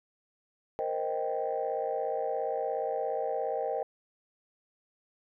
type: chord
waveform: sine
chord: C minor seventh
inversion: third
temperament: equal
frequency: 466.2 / 523.3 / 622.3 / 784 Hz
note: Bb4 / C5 / Eb5 / G5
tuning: 0 / 0 / 0 / 0 cents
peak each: -34 dBFS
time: 0.79-3.83 s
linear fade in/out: 0 ms
effects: tanh soft clip ceiling -21 dBFS